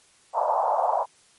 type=band-pass noise; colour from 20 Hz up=white; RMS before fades=-23 dBFS; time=0.33-1.06 s; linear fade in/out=50 ms; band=590 to 970 Hz; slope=48 dB/octave; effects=white hiss -58 dBFS RMS until 1.38 s + MP3 48 kbps